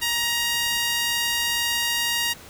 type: tone with high-pass filter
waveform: sawtooth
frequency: 942 Hz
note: A#5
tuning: 18 cents sharp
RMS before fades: -24 dBFS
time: 0.01-2.34 s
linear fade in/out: 20 ms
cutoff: 2300 Hz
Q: 1
effects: pink hiss -44 dBFS RMS until 2.49 s